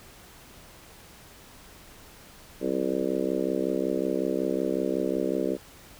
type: harmonic tone with a mistuned harmonic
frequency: 65.41 Hz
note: C2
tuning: in tune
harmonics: 3 / 4 / 5 / 6 / 7 / 8 / 9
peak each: -35 / -32 / -30 / -31 / -32 / -35 / -34 dBFS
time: 2.6-5.58 s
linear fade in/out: 50 ms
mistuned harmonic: 3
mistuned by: -76 cents
effects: pink hiss -50 dBFS RMS until 5.99 s